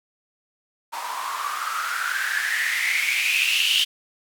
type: noise with band-pass filter sweep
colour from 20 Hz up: blue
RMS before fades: -24 dBFS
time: 0.92-3.85 s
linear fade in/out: 20 ms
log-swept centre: 910 to 3100 Hz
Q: 9
effects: none